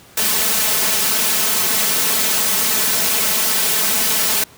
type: noise with comb filter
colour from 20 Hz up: white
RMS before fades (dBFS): -17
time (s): 0.17-4.44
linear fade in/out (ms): 5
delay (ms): 4.6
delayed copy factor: +1
effects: pink hiss -45 dBFS RMS until 4.57 s + high-pass 80 Hz 12 dB/octave